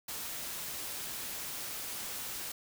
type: noise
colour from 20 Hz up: white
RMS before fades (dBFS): -40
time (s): 0.08-2.52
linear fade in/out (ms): 5
effects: none